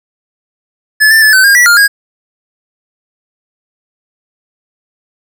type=tone with pitch steps; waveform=square; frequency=1724 / 1779 / 1731 / 1525 / 1616 / 1947 / 1408 / 1637 Hz; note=A6 / A6 / A6 / G6 / G#6 / B6 / F6 / G#6; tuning=-36 / +19 / -29 / -48 / -48 / -25 / +14 / -25 cents; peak=-4 dBFS; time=1-1.88 s; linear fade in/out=20 ms; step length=110 ms; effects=none